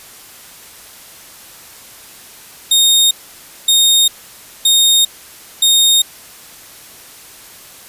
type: tone bursts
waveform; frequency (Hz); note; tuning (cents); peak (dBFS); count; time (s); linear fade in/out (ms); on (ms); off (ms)
sawtooth; 3700; A#7; -14; -5; 4; 2.71-6.02; 5; 400; 570
effects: white hiss -38 dBFS RMS until 7.88 s + resampled to 32000 Hz